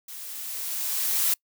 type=noise with level ramp; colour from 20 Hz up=blue; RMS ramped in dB=-40 to -22 dBFS; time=0.08-1.34 s; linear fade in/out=5 ms; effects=noise-tail reverb RT60 0.1 s tail -26 dB re dry